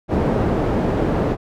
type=low-pass noise; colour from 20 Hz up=white; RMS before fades=-19 dBFS; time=0.08-1.37 s; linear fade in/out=50 ms; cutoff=460 Hz; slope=12 dB/octave; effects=none